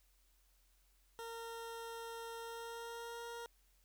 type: tone with pitch glide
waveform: 20% pulse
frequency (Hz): 460 to 468.6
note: A#4 to A#4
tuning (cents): -23 to +9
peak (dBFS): -40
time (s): 1.19-3.46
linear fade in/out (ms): 0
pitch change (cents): +32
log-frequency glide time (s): 2.38-3.26
effects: added 45 Hz sine -70 dBFS peak until 3.84 s + white hiss -75 dBFS RMS until 3.84 s